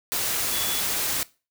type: tone in noise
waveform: sine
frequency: 3413 Hz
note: G#7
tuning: 47 cents sharp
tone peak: -33 dBFS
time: 0.52-0.8 s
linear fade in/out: 0 ms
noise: white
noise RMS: -26 dBFS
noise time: 0.12-1.23 s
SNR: -10 dB
effects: noise-tail reverb RT60 0.3 s tail -20 dB re dry